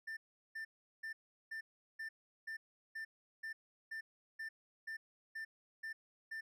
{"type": "tone bursts", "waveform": "triangle", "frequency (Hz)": 1786, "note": "A6", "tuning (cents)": 25, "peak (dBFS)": -40, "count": 14, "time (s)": [0.07, 6.41], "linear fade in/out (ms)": 10, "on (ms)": 100, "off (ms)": 380, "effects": []}